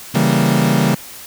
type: chord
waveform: 40% pulse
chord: C# diminished seventh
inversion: none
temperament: equal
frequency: 138.59 / 164.81 / 196 / 233.1 Hz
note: C#3 / E3 / G3 / Bb3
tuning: 0 / 0 / 0 / 0 cents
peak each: -17 dBFS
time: 0.14-0.95 s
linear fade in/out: 10 ms
effects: white hiss -35 dBFS RMS until 1.26 s